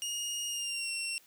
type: tone with pitch glide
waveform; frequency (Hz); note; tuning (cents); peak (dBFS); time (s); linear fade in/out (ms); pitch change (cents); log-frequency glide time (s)
20% pulse; 2856 to 2725; F7 to F7; +38 to -43; -28; 0.02-1.18; 0; -81; 0.48-0.9
effects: white hiss -62 dBFS RMS until 1.26 s + high-pass 60 Hz 12 dB/octave